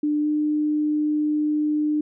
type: tone with pitch glide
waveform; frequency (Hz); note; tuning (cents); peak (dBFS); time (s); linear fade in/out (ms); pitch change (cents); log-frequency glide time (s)
sine; 298.1 to 301.2; D4 to D4; +26 to +44; -19; 0.03-2.01; 5; +18; 0.22-0.27
effects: none